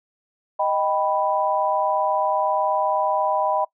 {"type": "chord", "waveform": "sine", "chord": "Eb augmented", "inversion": "none", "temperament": "equal", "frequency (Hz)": [622.3, 784, 987.8], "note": ["Eb5", "G5", "B5"], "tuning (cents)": [0, 0, 0], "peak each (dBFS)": -23, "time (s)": [0.59, 3.65], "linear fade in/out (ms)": 10, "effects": ["noise-tail reverb RT60 0.1 s tail -21 dB re dry"]}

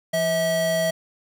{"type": "tone pair together", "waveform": "square", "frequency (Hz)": [171.1, 646], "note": ["F3", "E5"], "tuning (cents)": [-35, -35], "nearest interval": "octave + major seventh", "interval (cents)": 2300, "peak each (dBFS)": [-30, -21], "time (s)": [0.13, 0.91], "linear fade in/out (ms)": 10, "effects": ["9-bit"]}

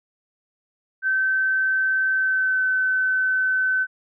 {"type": "tone with pitch glide", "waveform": "sine", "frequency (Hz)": [1541, 1521.5], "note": ["G6", "F#6"], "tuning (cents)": [-30, 48], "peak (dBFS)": -18, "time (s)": [1.02, 3.87], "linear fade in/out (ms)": 50, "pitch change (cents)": -22, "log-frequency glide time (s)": [2.13, 2.62], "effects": []}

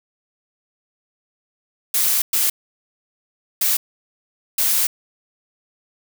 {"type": "noise bursts at uneven times", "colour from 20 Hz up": "blue", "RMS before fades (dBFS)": -18, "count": 4, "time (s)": [[1.94, 2.22], [2.33, 2.5], [3.61, 3.77], [4.58, 4.87]], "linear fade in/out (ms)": 5, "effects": []}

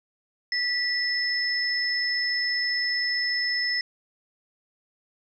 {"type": "tone pair together", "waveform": "sine", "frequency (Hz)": [1958, 5227], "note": ["B6", "E8"], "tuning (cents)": [-15, -16], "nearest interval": "octave + perfect fourth", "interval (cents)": 1699, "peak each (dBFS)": [-26, -26], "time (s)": [0.52, 3.81], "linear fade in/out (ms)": 2, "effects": []}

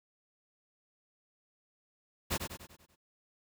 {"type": "noise with echo", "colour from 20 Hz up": "pink", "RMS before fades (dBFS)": -32, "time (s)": [2.3, 2.38], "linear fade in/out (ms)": 20, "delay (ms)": 97, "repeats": 6, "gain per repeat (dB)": -6, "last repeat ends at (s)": 2.962, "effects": []}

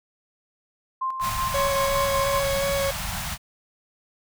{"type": "tone with tremolo", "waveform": "sine", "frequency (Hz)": 1051, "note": "C6", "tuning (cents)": 7, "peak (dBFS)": -23, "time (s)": [1.01, 2.4], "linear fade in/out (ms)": 10, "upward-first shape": "square", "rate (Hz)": 5.3, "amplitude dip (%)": 50}
{"type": "band-stop noise", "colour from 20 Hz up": "pink", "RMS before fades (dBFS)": -30, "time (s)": [1.2, 3.38], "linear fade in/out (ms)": 50, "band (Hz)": [200, 650], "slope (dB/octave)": 48}
{"type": "tone with vibrato", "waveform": "40% pulse", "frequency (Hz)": 555, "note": "C#5", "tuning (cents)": 2, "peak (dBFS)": -22, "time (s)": [1.54, 2.91], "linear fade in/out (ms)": 5, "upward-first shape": "square", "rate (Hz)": 2.8, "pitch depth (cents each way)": 9}
{"effects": []}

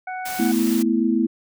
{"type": "harmonic tone", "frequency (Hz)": 742, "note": "F#5", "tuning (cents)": 5, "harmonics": [1, 2, 3], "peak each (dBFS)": [-28, -34, -38], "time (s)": [0.07, 0.52], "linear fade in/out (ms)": 5}
{"type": "noise", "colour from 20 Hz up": "white", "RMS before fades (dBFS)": -32, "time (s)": [0.25, 0.83], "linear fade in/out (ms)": 10}
{"type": "chord", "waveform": "sine", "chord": "A suspended second", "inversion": "none", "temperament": "equal", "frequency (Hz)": [220, 246.9, 329.6], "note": ["A3", "B3", "E4"], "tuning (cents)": [0, 0, 0], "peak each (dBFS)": -21, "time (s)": [0.39, 1.27], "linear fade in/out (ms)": 10}
{"effects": []}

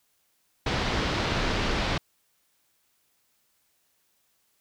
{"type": "low-pass noise", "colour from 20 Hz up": "pink", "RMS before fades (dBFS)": -27, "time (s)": [0.66, 1.98], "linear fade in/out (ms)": 5, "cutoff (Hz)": 4800, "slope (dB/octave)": 24, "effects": ["white hiss -70 dBFS RMS until 4.6 s"]}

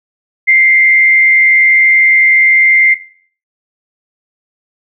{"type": "tone with frequency modulation", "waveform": "sine", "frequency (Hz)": 2093, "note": "C7", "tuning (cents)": 0, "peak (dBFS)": -4, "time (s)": [0.47, 2.95], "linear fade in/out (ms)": 20, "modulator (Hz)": 90.2, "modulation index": 0.52, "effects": ["noise-tail reverb RT60 0.5 s tail -18 dB re dry"]}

